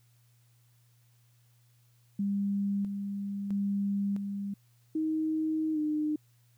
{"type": "tone with tremolo", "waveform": "sine", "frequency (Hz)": 200, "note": "G3", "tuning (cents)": 35, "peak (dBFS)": -27, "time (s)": [2.19, 4.54], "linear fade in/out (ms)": 5, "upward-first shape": "square", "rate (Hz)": 0.76, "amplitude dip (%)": 45}
{"type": "tone with pitch glide", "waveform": "sine", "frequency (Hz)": [314.5, 303.6], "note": ["D#4", "D#4"], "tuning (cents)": [19, -42], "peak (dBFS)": -27, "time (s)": [4.95, 6.16], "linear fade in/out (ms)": 5, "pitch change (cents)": -61, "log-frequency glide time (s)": [5.73, 5.78]}
{"effects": ["added 119 Hz sine -62 dBFS peak until 6.57 s", "white hiss -71 dBFS RMS until 6.57 s"]}